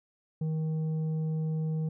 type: tone with tanh clipping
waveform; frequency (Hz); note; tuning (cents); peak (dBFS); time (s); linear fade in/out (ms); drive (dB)
triangle; 157.8; D#3; +25; -29; 0.41-1.89; 5; 10
effects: none